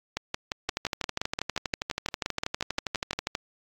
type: two click trains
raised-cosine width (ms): 0.2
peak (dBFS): -11 / -11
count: 18 / 34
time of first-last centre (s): 0.17-3.132 / 0.69-3.351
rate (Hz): 5.74 / 12.4
effects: AAC 64 kbps